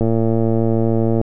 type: click train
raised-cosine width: 2 ms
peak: -5 dBFS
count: 137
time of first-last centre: 0.01-1.214 s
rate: 113 Hz
effects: none